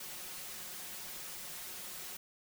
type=noise with comb filter; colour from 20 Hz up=white; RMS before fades=-45 dBFS; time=0-2.17 s; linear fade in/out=5 ms; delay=5.5 ms; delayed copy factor=+0.85; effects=none